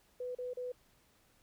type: tone bursts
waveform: sine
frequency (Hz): 497.7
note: B4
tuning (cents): +13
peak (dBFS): -37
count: 3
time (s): 0.2-0.72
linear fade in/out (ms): 5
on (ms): 150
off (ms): 35
effects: pink hiss -69 dBFS RMS until 1.42 s